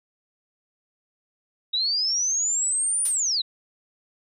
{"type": "linear two-way sweep", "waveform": "sine", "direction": "up then down", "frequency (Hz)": [3781, 9520, 3781], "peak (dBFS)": -21, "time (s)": [1.73, 3.42], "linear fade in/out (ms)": 10, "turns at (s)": 3.05}
{"type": "noise with exponential decay", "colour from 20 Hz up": "blue", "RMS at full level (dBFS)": -27, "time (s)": [3.05, 3.23], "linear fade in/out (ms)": 5, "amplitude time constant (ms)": 37}
{"effects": ["resampled to 32000 Hz"]}